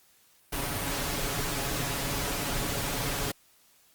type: noise with comb filter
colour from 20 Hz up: pink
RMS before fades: -31 dBFS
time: 0.52-3.32 s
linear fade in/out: 10 ms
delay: 7.1 ms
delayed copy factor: +0.6
effects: white hiss -62 dBFS RMS until 3.94 s + Opus 48 kbps